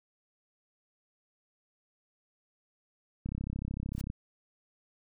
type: click train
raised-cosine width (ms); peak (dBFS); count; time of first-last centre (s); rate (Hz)
5; -24; 29; 3.26-4.101; 33.3
type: noise with exponential growth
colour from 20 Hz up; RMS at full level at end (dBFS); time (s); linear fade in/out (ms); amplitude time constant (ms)
white; -44; 3.93-4.01; 2; 16
effects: none